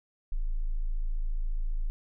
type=tone; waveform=sine; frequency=27.3 Hz; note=A0; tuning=13 cents flat; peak=-26 dBFS; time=0.32-1.9 s; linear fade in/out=0 ms; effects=none